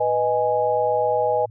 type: chord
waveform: sine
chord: G# minor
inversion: first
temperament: equal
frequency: 493.9 / 622.3 / 830.6 Hz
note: B4 / D#5 / G#5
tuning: 0 / 0 / 0 cents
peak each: -22 dBFS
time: 0-1.46 s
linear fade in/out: 10 ms
effects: added 111 Hz sine -40 dBFS peak until 1.5 s